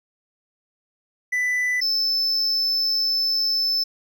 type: tone pair in turn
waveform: triangle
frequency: 1990 / 5267 Hz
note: B6 / E8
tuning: +13 / -2 cents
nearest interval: octave + perfect fourth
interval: 1685 cents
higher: second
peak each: -18 dBFS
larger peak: neither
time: 1.32-1.81 / 1.81-3.84 s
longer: second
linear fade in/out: 10 ms
effects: none